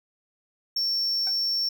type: tone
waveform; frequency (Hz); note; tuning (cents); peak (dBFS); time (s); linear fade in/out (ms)
triangle; 5450; F8; -43; -22; 0.76-1.69; 5
type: tone with exponential decay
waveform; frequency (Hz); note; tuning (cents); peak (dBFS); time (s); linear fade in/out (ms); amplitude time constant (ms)
25% pulse; 759; F#5; +44; -32; 1.27-1.36; 0; 19
effects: none